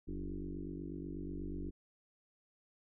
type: tone with frequency modulation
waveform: sine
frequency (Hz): 169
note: E3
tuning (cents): +43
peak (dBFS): -39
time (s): 0.07-1.71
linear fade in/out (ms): 20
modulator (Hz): 48.2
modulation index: 3.9
effects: none